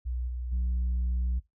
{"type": "tone with level steps", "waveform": "sine", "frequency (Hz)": 61.4, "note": "B1", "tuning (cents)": -9, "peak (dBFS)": [-28, -31, -23], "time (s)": [0.05, 1.4], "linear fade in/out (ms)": 20, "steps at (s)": [0.27, 0.51], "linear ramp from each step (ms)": 20, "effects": ["noise-tail reverb RT60 0.2 s tail -22 dB re dry", "tanh soft clip ceiling -24 dBFS"]}